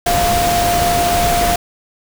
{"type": "tone in noise", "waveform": "sine", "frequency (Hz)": 698.5, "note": "F5", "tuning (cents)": 0, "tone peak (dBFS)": -14, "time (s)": [0.06, 1.56], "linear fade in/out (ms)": 5, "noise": "pink", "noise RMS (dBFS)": -18, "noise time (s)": [0.06, 1.56], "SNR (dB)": 1, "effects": []}